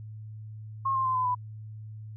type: tone with pitch steps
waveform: sine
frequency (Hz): 1078 / 1056.4 / 1035.3 / 1014.6 / 994.3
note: C#6 / C6 / C6 / B5 / B5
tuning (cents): -49 / +16 / -19 / +46 / +11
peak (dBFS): -24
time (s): 0.85-1.35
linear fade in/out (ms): 10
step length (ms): 100
effects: added 108 Hz sine -39 dBFS peak until 2.16 s